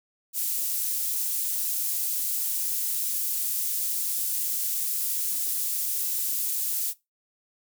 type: high-pass noise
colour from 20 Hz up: pink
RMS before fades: -28 dBFS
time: 0.33-6.94 s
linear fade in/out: 50 ms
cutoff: 11000 Hz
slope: 12 dB/octave
effects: noise-tail reverb RT60 0.2 s tail -19 dB re dry